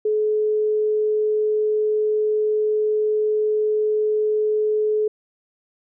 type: tone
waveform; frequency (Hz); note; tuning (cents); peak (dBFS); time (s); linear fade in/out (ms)
sine; 427.3; G#4; +49; -17; 0.05-5.08; 5
effects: none